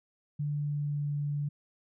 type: tone with pitch glide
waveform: sine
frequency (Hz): 146.83 to 145.31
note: D3 to D3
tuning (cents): 0 to -18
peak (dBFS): -29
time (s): 0.39-1.49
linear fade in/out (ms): 10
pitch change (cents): -18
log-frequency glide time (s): 0.5-1.13
effects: none